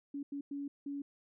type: tone bursts at uneven times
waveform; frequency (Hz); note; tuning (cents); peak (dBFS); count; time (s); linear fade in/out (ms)
sine; 282.8; C#4; +35; -37; 4; 0.14-0.23 / 0.32-0.41 / 0.51-0.68 / 0.86-1.02; 5
effects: none